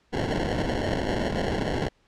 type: noise with sample-and-hold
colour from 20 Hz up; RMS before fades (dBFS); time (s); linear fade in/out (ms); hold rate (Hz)
white; -27; 0.12-1.89; 20; 1225
effects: pink hiss -65 dBFS RMS until 2.07 s + low-pass 5000 Hz 12 dB/octave